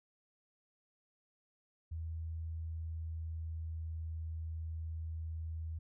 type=tone with pitch glide; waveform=sine; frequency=81.2 to 80.69 Hz; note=E2 to E2; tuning=-26 to -36 cents; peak=-38 dBFS; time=1.91-5.79 s; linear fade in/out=10 ms; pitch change=-10 cents; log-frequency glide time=2.35-3.99 s; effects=none